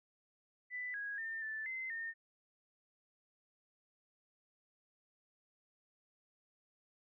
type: tone with pitch steps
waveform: sine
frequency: 1990 / 1652 / 1804 / 1758 / 2062 / 1825 Hz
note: B6 / G#6 / A6 / A6 / C7 / A#6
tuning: +13 / -10 / +43 / -2 / -26 / -37 cents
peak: -39 dBFS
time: 0.7-2.14 s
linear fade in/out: 50 ms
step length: 240 ms
effects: none